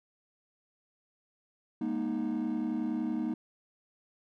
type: chord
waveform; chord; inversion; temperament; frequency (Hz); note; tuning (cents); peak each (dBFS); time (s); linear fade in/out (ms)
triangle; Ab suspended second; none; equal with one note detuned; 207.7 / 238.4 / 311.1; Ab3 / Bb3 / Eb4; 0 / +39 / 0; -34 / -30 / -31; 1.81-3.34; 5
effects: tanh soft clip ceiling -23 dBFS